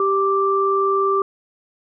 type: tone pair together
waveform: sine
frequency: 392 / 1174.7 Hz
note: G4 / D6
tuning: 0 / 0 cents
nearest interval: octave + perfect fifth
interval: 1900 cents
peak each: -18 dBFS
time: 0-1.22 s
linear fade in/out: 2 ms
effects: none